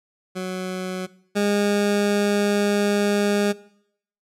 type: tone pair in turn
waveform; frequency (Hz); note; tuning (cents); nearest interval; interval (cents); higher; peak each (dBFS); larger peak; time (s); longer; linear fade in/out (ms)
20% pulse; 185 / 204.4; F#3 / G#3; 0 / -27; major second; 173; second; -21 / -14; second; 0.35-1.07 / 1.35-3.53; second; 20
effects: noise-tail reverb RT60 0.7 s tail -20 dB re dry + low-pass 11000 Hz 12 dB/octave